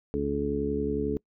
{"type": "harmonic tone with a mistuned harmonic", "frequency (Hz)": 71.1, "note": "C#2", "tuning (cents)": 45, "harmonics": [1, 2, 3, 4, 5, 6], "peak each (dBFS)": [-36, -38, -34, -31, -38, -29], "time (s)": [0.14, 1.17], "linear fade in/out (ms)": 0, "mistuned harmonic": 1, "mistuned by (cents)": -20, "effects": ["noise-tail reverb RT60 0.1 s tail -25 dB re dry"]}